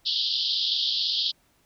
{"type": "band-pass noise", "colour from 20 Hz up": "pink", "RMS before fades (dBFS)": -26, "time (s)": [0.05, 1.32], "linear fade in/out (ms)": 20, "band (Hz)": [3100, 5000], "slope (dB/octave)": 96, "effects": ["pink hiss -65 dBFS RMS until 1.65 s"]}